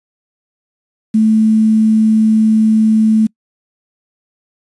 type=tone with quantisation; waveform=sine; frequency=218.7 Hz; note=A3; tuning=10 cents flat; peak=-7 dBFS; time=1.14-3.27 s; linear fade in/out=10 ms; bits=6; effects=noise-tail reverb RT60 0.1 s tail -26 dB re dry + resampled to 24000 Hz